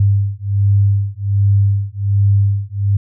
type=beating tone pair; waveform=sine; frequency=99.5 / 100.8 Hz; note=G2 / G2; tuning=+26 / +49 cents; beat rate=1.3 Hz; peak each=-14 dBFS; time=0-2.97 s; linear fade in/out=5 ms; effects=none